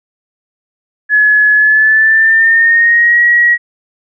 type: tone with pitch glide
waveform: sine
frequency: 1700 to 1908.2 Hz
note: G#6 to A#6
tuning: +40 to +40 cents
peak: -5 dBFS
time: 1.09-3.58 s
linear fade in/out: 50 ms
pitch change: +200 cents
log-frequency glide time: 1.54-3.22 s
effects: none